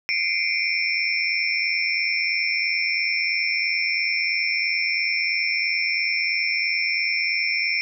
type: tone cluster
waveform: sine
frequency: 2088 / 2250 / 2359 / 2442 / 5380 Hz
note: C7 / C#7 / D7 / D#7 / E8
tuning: -4 / +25 / +7 / -33 / +34 cents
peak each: -27 dBFS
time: 0.09-7.81 s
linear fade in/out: 0 ms
effects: none